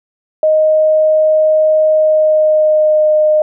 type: tone with pitch glide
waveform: sine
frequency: 622.3 to 613.4 Hz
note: D#5 to D#5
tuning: 0 to -25 cents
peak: -7 dBFS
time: 0.43-3.42 s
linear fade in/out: 2 ms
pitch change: -25 cents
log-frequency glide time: 1.91-3.12 s
effects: none